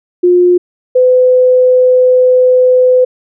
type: tone pair in turn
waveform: sine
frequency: 356.3 / 505.8 Hz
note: F4 / B4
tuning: +35 / +41 cents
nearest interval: tritone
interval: 606 cents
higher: second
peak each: -4 dBFS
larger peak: neither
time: 0.23-0.58 / 0.95-3.05 s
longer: second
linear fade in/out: 10 ms
effects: none